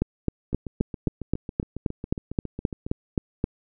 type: two click trains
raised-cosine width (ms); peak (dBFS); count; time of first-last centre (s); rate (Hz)
3; -19 / -9; 18 / 14; 0.53-2.865 / 0.02-3.441; 7.28 / 3.8
effects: none